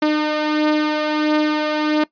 sawtooth beating tone pair, 303.6 / 305.1 Hz, D#4 / D#4, -42 / -34 cents, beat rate 1.5 Hz, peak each -13 / -19 dBFS, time 0.02-2.04 s, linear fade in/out 5 ms, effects noise-tail reverb RT60 0.1 s tail -20 dB re dry + resampled to 11025 Hz

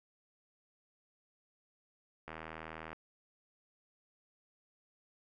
click train, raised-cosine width 0.5 ms, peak -29 dBFS, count 53, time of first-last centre 2.28-2.93 s, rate 80 Hz, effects none

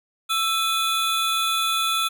square tone cluster, 1326 / 2492 / 3453 Hz, E6 / D#7 / A7, +10 / +2 / -33 cents, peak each -24 / -30 / -25 dBFS, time 0.29-2.09 s, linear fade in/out 20 ms, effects none

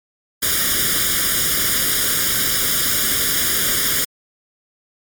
white noise with comb filter, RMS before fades -18 dBFS, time 0.42-4.05 s, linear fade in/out 10 ms, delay 0.58 ms, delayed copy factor +0.95, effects MP3 96 kbps

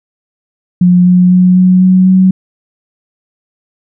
sine tone with pitch steps, 178.7 / 180.36 / 182.03 / 183.72 / 185.43 / 187.15 Hz, F3 / F#3 / F#3 / F#3 / F#3 / F#3, +40 / -44 / -28 / -12 / +4 / +20 cents, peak -3 dBFS, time 0.81-2.31 s, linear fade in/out 5 ms, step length 250 ms, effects none

